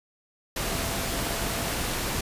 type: tone in noise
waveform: sine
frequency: 674 Hz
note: E5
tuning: 38 cents sharp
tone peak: -39 dBFS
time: 0.66-1.73 s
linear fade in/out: 5 ms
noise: pink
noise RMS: -29 dBFS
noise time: 0.56-2.21 s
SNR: -13 dB
effects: resampled to 32000 Hz